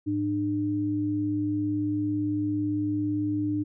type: tone pair together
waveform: sine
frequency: 106.09 / 300.4 Hz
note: G#2 / D4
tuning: +37 / +39 cents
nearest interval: octave + tritone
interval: 1802 cents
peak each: -32 / -25 dBFS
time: 0.06-3.64 s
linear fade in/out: 20 ms
effects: none